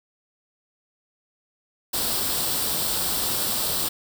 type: noise with comb filter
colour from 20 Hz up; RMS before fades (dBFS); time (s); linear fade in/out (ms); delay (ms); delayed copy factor
white; -25; 1.93-3.89; 10; 0.23; +0.55
effects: none